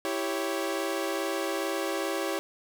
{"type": "chord", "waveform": "sawtooth", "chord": "C# diminished", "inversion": "first", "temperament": "equal", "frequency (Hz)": [329.6, 392, 554.4], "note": ["E4", "G4", "C#5"], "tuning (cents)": [0, 0, 0], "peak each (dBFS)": -29, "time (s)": [0.05, 2.39], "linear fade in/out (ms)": 0, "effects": []}